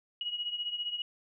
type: beating tone pair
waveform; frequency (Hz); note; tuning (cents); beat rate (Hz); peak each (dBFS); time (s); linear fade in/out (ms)
sine; 2900 / 2915; F#7 / F#7; -35 / -26; 15; -34 / -39; 0.21-1.02; 2
effects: none